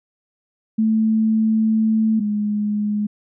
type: tone pair in turn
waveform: sine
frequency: 220 / 208.8 Hz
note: A3 / G#3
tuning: 0 / +10 cents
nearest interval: minor second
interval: 90 cents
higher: first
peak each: -14 / -18 dBFS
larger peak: first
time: 0.78-2.2 / 2.2-3.07 s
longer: first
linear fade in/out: 10 ms
effects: none